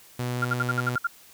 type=tone; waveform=sawtooth; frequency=123.47 Hz; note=B2; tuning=in tune; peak=-23 dBFS; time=0.19-0.96 s; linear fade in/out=5 ms
type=tone bursts; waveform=sine; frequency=1396.9 Hz; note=F6; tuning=in tune; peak=-21 dBFS; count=8; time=0.42-1.071 s; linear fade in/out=5 ms; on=28 ms; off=61 ms
effects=white hiss -52 dBFS RMS until 1.33 s